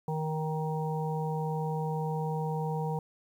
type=harmonic tone; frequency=156.6 Hz; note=D#3; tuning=11 cents sharp; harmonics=1 / 3 / 5 / 6; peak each=-31 / -36 / -38 / -39 dBFS; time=0.08-2.99 s; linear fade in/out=2 ms; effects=10-bit